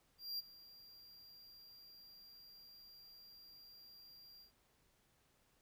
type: tone with ADSR envelope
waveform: square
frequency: 4758 Hz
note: D8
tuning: 22 cents sharp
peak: -39 dBFS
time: 0.18-4.52 s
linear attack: 210 ms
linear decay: 19 ms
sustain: -19 dB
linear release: 110 ms
effects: pink hiss -75 dBFS RMS until 5.61 s